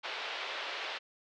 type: band-pass noise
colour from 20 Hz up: white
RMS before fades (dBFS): -39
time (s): 0.03-0.99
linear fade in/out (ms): 20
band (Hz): 440 to 3800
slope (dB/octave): 24
effects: low-pass 6000 Hz 12 dB/octave